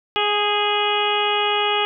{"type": "harmonic tone with a mistuned harmonic", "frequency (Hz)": 415.3, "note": "G#4", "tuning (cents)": 0, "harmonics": [1, 2, 3, 4, 5, 6, 7, 8], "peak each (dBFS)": [-24, -23, -25, -32, -30, -27, -24, -28], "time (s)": [0.16, 1.85], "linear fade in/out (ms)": 0, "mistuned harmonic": 4, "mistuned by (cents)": -21, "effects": []}